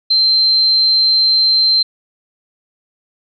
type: tone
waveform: sine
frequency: 4124 Hz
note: C8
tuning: 26 cents flat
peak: -9 dBFS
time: 0.1-1.83 s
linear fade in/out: 10 ms
effects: none